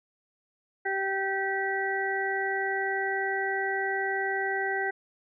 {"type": "harmonic tone", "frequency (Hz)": 388.5, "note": "G4", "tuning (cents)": -16, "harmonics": [1, 2, 4, 5], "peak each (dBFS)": [-32, -32, -32, -32], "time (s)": [0.85, 4.91], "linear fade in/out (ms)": 10, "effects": []}